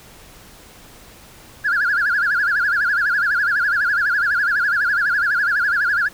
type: tone with vibrato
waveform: sine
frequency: 1538 Hz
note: G6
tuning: 33 cents flat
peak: -14 dBFS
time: 1.64-6.09 s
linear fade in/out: 20 ms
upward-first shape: sine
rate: 12 Hz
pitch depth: 190 cents each way
effects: tanh soft clip ceiling -12 dBFS + pink hiss -44 dBFS RMS until 6.13 s